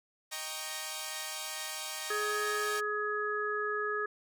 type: chord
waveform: 5% pulse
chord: Eb dominant seventh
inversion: none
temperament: equal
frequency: 622.3 / 784 / 932.3 / 1108.7 Hz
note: Eb5 / G5 / Bb5 / Db6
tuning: 0 / 0 / 0 / 0 cents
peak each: -31 dBFS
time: 0.31-2.81 s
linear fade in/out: 20 ms
type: harmonic tone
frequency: 420 Hz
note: G#4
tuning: 19 cents sharp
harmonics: 1 / 3 / 4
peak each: -35 / -35 / -35 dBFS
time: 2.1-4.06 s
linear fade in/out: 5 ms
effects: none